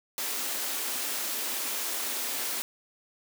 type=high-pass noise; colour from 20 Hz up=white; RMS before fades=-32 dBFS; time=0.18-2.62 s; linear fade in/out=0 ms; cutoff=220 Hz; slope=96 dB/octave; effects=none